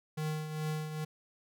square tone with tremolo, 154.6 Hz, D#3, 11 cents flat, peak -32 dBFS, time 0.17-1.05 s, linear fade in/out 10 ms, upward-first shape triangle, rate 2.4 Hz, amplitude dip 60%, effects none

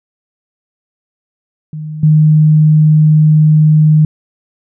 sine tone with level steps, 154 Hz, D#3, 17 cents flat, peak -20 / -4 dBFS, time 1.73-4.05 s, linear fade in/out 2 ms, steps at 2.03 s, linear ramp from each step 5 ms, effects none

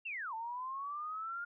sine linear two-way sweep, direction down then up, 2800 to 880 to 1421 Hz, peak -38 dBFS, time 0.05-1.45 s, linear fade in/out 10 ms, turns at 0.34 s, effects none

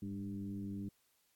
sine tone with frequency modulation, 200 Hz, G3, 35 cents sharp, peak -39 dBFS, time 0.02-0.89 s, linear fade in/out 5 ms, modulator 96.6 Hz, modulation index 1, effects white hiss -75 dBFS RMS until 1.35 s + AAC 64 kbps

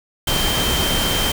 sine tone in noise, 3136 Hz, G7, in tune, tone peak -22 dBFS, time 0.27-1.32 s, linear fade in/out 5 ms, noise pink, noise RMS -20 dBFS, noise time 0.27-1.32 s, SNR -5 dB, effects none

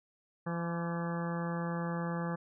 harmonic tone with a mistuned harmonic, 170.1 Hz, F3, 45 cents flat, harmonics 1 / 2 / 3 / 4 / 5 / 6 / 7 / 8 / 9 / 10, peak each -34 / -44 / -41 / -49 / -44 / -50 / -44 / -52 / -49 / -48 dBFS, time 0.46-2.36 s, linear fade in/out 10 ms, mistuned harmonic 7, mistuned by -33 cents, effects none

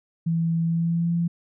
sine tone with pitch glide, 165.6 to 170.06 Hz, E3 to F3, +8 to -46 cents, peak -20 dBFS, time 0.26-1.28 s, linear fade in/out 10 ms, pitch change +46 cents, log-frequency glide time 0.64-1.13 s, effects none

